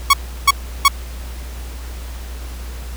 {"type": "tone bursts", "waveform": "sawtooth", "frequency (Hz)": 1113, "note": "C#6", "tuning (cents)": 7, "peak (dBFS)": -3, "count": 3, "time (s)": [0.1, 0.882], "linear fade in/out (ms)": 5, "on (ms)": 34, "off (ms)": 340, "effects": ["added 60 Hz sine -27 dBFS peak until 2.96 s", "pink hiss -38 dBFS RMS until 2.96 s"]}